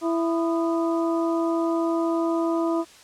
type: harmonic tone with a mistuned harmonic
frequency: 332.1 Hz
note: E4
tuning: 13 cents sharp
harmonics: 1 / 2 / 3 / 4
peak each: -22 / -28 / -32 / -34 dBFS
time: 0.01-2.85 s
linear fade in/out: 50 ms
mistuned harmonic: 4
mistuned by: -130 cents
effects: white hiss -49 dBFS RMS until 3.03 s + low-pass 8000 Hz 12 dB/octave